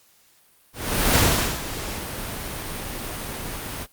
pink noise with ADSR envelope, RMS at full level -17 dBFS, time 0.73-3.87 s, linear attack 430 ms, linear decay 420 ms, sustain -14 dB, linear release 45 ms, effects white hiss -58 dBFS RMS until 3.92 s + Opus 48 kbps

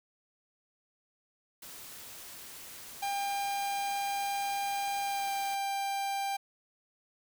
white noise, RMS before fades -47 dBFS, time 1.62-5.55 s, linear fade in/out 5 ms
45% pulse tone with pitch glide, 799 to 791.6 Hz, G5 to G5, +33 to +17 cents, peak -31 dBFS, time 3.02-6.37 s, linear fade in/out 10 ms, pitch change -16 cents, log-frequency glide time 5.01-5.32 s
effects none

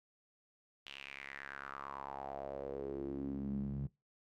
sawtooth tone with band-pass filter sweep, 69 Hz, C#2, 7 cents flat, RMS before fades -43 dBFS, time 0.86-3.87 s, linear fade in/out 5 ms, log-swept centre 3100 to 150 Hz, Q 4.9, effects noise-tail reverb RT60 0.2 s tail -20 dB re dry

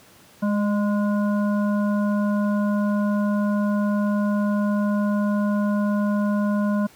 harmonic tone with a mistuned harmonic, 206.9 Hz, G#3, 6 cents flat, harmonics 1 / 3 / 5 / 7, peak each -19 / -29 / -33 / -36 dBFS, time 0.42-6.87 s, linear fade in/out 10 ms, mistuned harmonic 3, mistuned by -26 cents, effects pink hiss -51 dBFS RMS until 6.95 s + high-pass 100 Hz 12 dB/octave

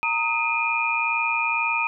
sine tone cluster, 923 / 1257 / 2431 / 2553 Hz, A#5 / D#6 / D#7 / D#7, -17 / +17 / -41 / +44 cents, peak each -26 / -29 / -23 / -31 dBFS, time 0.03-1.87 s, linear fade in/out 0 ms, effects none

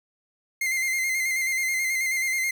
45% pulse tone with vibrato, 2093 Hz, C7, in tune, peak -23 dBFS, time 0.61-2.51 s, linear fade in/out 5 ms, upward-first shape square, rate 9.3 Hz, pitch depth 30 cents each way, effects none

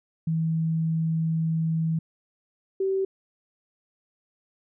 sine tone pair in turn, 161.8 / 384.8 Hz, E3 / G4, -32 / -32 cents, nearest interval octave + minor third, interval 1500 cents, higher second, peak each -22 dBFS, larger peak neither, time 0.27-1.99 / 2.8-3.05 s, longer first, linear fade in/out 5 ms, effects none

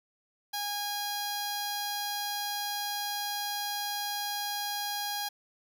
10% pulse tone with notch filter, 820 Hz, G#5, 22 cents flat, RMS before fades -34 dBFS, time 0.53-5.29 s, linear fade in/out 10 ms, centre 2200 Hz, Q 1, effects none

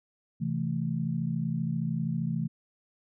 sine chord, A minor, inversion first, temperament just, 132 / 165 / 220 Hz, C3 / E3 / A3, +16 / +2 / 0 cents, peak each -33 / -30 / -33 dBFS, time 0.4-2.48 s, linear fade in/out 20 ms, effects none

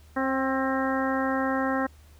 harmonic tone with a mistuned harmonic, 265.9 Hz, C4, 28 cents sharp, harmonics 1 / 2 / 3 / 4 / 5 / 6 / 7, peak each -27 / -30 / -32 / -33 / -34 / -35 / -35 dBFS, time 0.16-1.87 s, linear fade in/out 10 ms, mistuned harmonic 3, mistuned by -19 cents, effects added 75 Hz sine -50 dBFS peak until 2.19 s + pink hiss -59 dBFS RMS until 2.19 s

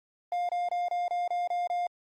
triangle tone bursts, 706 Hz, F5, 19 cents sharp, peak -25 dBFS, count 8, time 0.32-1.869 s, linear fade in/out 2 ms, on 170 ms, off 27 ms, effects Opus 24 kbps

